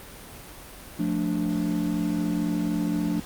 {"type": "chord", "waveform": "triangle", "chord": "D minor", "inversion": "first", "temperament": "just", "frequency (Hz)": [176.2, 220.2, 293.7], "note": ["F3", "A3", "D4"], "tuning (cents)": [16, 2, 0], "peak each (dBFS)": [-26, -27, -25], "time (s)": [0.99, 3.2], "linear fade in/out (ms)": 5, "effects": ["pink hiss -43 dBFS RMS until 3.25 s", "Opus 32 kbps"]}